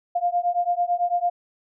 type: beating tone pair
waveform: sine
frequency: 698.5 / 707.5 Hz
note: F5 / F5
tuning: 0 / +22 cents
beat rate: 9 Hz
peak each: -23 dBFS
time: 0.15-1.3 s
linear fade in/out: 10 ms
effects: none